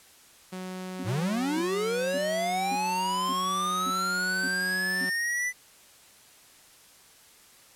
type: tone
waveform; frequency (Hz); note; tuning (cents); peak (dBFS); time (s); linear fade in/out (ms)
sawtooth; 185; F#3; 0; -31; 0.52-5.1; 10
type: tone bursts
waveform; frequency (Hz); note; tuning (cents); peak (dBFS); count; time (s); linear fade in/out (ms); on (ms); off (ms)
sine; 262.7; C4; +7; -33; 8; 0.99-5.052; 5; 44; 530
type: linear sweep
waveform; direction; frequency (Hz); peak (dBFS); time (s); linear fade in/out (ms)
square; up; 94.1 to 2003; -27; 1.04-5.53; 50
effects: white hiss -55 dBFS RMS until 7.75 s + low-pass 12000 Hz 12 dB/octave